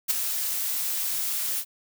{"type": "noise with ADSR envelope", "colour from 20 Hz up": "blue", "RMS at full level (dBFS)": -20, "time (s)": [0.08, 1.65], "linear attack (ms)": 27, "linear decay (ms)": 8, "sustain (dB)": -8, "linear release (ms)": 66, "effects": []}